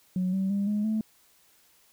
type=tone with pitch steps; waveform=sine; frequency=183.7 / 191.72 / 200.1 / 208.8 / 218 Hz; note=F#3 / G3 / G3 / G#3 / A3; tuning=-12 / -38 / +36 / +10 / -16 cents; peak=-23 dBFS; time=0.16-1.01 s; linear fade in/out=2 ms; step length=170 ms; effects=tanh soft clip ceiling -21 dBFS + white hiss -62 dBFS RMS until 1.92 s